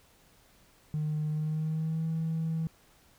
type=tone with pitch glide; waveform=triangle; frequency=152.7 to 161.59 Hz; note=D#3 to E3; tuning=-32 to -34 cents; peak=-25 dBFS; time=0.94-2.67 s; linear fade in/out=0 ms; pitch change=+98 cents; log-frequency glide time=1.3-2.05 s; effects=tanh soft clip ceiling -25 dBFS + pink hiss -62 dBFS RMS until 3.18 s